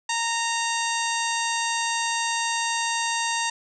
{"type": "harmonic tone with a mistuned harmonic", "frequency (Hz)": 924, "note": "A#5", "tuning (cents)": -16, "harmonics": [1, 2, 3, 4, 5, 6, 7, 8, 9], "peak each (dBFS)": [-27, -30, -32, -33, -34, -35, -35, -36, -37], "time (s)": [0.09, 3.5], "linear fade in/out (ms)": 5, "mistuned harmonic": 6, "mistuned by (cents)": 83, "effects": []}